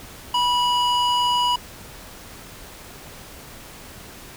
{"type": "tone with band-pass filter", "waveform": "square", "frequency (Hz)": 977, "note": "B5", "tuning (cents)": -19, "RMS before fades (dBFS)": -20, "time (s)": [0.34, 1.56], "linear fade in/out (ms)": 5, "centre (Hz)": 2200, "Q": 1.2, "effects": ["pink hiss -41 dBFS RMS until 4.36 s"]}